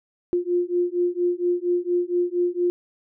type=beating tone pair; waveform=sine; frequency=350.9 / 355.2 Hz; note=F4 / F4; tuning=+8 / +29 cents; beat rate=4.3 Hz; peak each=-23 dBFS; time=0.33-2.7 s; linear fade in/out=0 ms; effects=none